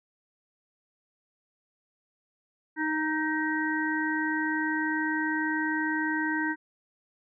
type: harmonic tone with a mistuned harmonic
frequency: 311.1 Hz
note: D#4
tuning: in tune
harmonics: 1 / 3 / 5 / 6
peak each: -29 / -34 / -31 / -33 dBFS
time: 2.76-6.56 s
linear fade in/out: 50 ms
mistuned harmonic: 6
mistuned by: +20 cents
effects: none